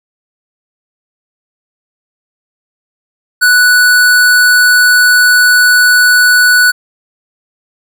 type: tone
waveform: square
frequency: 1480 Hz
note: F#6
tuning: in tune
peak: -5 dBFS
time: 3.41-6.72 s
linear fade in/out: 20 ms
effects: none